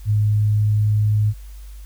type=tone; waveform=sine; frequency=105.6 Hz; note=G#2; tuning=29 cents sharp; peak=-14 dBFS; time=0.05-1.34 s; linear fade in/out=50 ms; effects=added 50 Hz sine -34 dBFS peak until 1.85 s + white hiss -52 dBFS RMS until 1.85 s